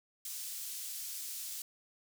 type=high-pass noise; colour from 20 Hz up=pink; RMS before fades=-42 dBFS; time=0.25-1.62 s; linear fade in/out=2 ms; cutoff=6000 Hz; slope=12 dB/octave; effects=none